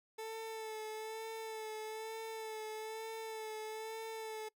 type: tone with vibrato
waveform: 30% pulse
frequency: 440 Hz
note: A4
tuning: in tune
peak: -39 dBFS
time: 0.18-4.49 s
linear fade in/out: 10 ms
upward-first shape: sine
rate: 1.1 Hz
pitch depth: 27 cents each way
effects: noise-tail reverb RT60 0.1 s tail -23 dB re dry

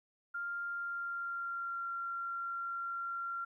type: tone with pitch glide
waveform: sine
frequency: 1397 to 1376.2 Hz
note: F6 to F6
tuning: 0 to -26 cents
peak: -36 dBFS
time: 0.34-3.45 s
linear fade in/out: 10 ms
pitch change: -26 cents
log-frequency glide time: 0.67-1.86 s
effects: 13-bit

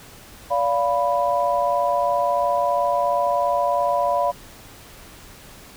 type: chord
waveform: sine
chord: B diminished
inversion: first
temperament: equal with one note detuned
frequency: 575.6 / 698.5 / 987.8 Hz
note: D5 / F5 / B5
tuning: -35 / 0 / 0 cents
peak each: -22 dBFS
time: 0.5-4.32 s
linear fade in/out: 20 ms
effects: pink hiss -44 dBFS RMS until 5.76 s

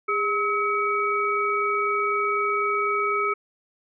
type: tone cluster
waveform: sine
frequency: 408 / 1284 / 2264 Hz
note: G#4 / E6 / C#7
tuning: -31 / -46 / +36 cents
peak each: -27 / -23 / -28 dBFS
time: 0.08-3.34 s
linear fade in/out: 10 ms
effects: none

